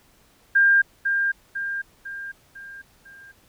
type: tone with echo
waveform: sine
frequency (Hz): 1600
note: G6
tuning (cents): +35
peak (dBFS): -13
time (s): 0.55-0.82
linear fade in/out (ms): 10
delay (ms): 500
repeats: 5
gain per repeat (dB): -6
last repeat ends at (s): 3.32
effects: pink hiss -58 dBFS RMS until 3.48 s